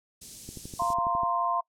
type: band-stop noise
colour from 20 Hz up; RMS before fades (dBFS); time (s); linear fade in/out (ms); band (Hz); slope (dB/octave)
white; -40; 0.21-0.94; 10; 270 to 5700; 12
type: click train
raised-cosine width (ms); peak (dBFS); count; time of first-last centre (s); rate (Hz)
3; -27; 10; 0.49-1.234; 12.1
type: chord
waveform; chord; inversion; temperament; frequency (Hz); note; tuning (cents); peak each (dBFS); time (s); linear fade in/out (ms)
sine; F suspended fourth; none; equal with one note detuned; 694 / 932.3 / 1046.5; F5 / Bb5 / C6; -11 / 0 / 0; -30 / -32 / -27; 0.79-1.61; 10
effects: noise-tail reverb RT60 0.1 s tail -24 dB re dry + low-pass 9000 Hz 12 dB/octave